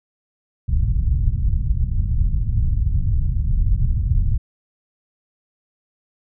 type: low-pass noise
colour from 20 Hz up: pink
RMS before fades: -18 dBFS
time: 0.68-4.38 s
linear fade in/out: 10 ms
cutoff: 120 Hz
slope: 24 dB/octave
effects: none